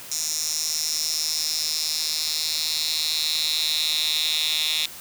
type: tone with high-pass filter sweep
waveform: 10% pulse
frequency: 155.56 Hz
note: D#3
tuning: in tune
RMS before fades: -25 dBFS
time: 0.11-4.86 s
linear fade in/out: 5 ms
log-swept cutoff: 6100 to 3400 Hz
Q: 4.4
effects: white hiss -40 dBFS RMS until 5 s